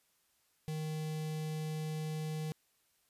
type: tone with notch filter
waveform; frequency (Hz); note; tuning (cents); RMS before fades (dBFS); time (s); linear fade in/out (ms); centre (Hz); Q
square; 155.56; D#3; 0; -38; 0.68-2.52; 0; 1300; 1.1
effects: white hiss -74 dBFS RMS until 3.09 s + resampled to 32000 Hz